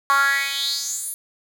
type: tone with high-pass filter sweep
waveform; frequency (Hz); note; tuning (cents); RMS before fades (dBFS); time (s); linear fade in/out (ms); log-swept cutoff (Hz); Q
10% pulse; 277.2; C#4; 0; -22; 0.1-1.14; 0; 1100 to 11000; 5
effects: none